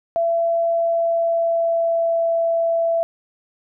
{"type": "tone with pitch glide", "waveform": "sine", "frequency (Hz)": [672, 667], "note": ["E5", "E5"], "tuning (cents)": [33, 20], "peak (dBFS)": -16, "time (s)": [0.16, 3.03], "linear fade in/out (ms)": 0, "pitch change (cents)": -13, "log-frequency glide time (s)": [0.66, 2.3], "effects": []}